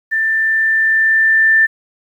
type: tone with level ramp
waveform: sine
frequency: 1779 Hz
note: A6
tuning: 19 cents sharp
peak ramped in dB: -13 to -7 dBFS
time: 0.11-1.67 s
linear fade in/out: 20 ms
effects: 8-bit